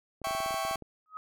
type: clicks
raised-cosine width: 2 ms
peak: -31 dBFS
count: 12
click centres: 0.217 / 0.271 / 0.309 / 0.35 / 0.404 / 0.461 / 0.508 / 0.543 / 0.651 / 0.711 / 0.757 / 0.823 s
type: chord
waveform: 40% pulse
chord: C# diminished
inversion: first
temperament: equal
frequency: 659.3 / 784 / 1108.7 Hz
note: E5 / G5 / C#6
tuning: 0 / 0 / 0 cents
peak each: -34 dBFS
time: 0.24-0.76 s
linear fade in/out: 5 ms
type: tone with exponential growth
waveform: sine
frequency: 1264 Hz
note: D#6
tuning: 27 cents sharp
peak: -34 dBFS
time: 1.06-1.17 s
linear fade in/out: 0 ms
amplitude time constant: 23 ms
effects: none